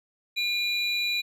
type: tone pair together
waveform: triangle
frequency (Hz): 2410 / 3945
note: D7 / B7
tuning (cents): +44 / -3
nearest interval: major sixth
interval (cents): 853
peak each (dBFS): -26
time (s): 0.36-1.22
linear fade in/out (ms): 20
effects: none